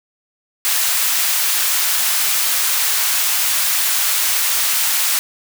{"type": "high-pass noise", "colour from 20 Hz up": "white", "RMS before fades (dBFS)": -17, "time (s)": [0.65, 5.19], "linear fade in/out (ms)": 0, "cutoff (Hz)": 1000, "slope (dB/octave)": 12, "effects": []}